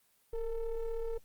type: ring-modulated tone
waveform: triangle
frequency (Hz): 220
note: A3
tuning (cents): 0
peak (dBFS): -28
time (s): 0.33-1.18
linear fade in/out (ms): 5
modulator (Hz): 238
effects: white hiss -70 dBFS RMS until 1.24 s + Opus 24 kbps